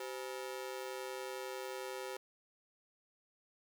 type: ring-modulated tone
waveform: sawtooth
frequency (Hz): 450.6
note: A4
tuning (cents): +41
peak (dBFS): -34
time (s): 0-2.17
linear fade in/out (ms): 5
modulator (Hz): 65.5
effects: none